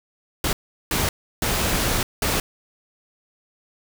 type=noise bursts at uneven times; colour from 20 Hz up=pink; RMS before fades=-22 dBFS; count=4; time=0.44-0.53 / 0.91-1.09 / 1.42-2.03 / 2.22-2.4 s; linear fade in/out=2 ms; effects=none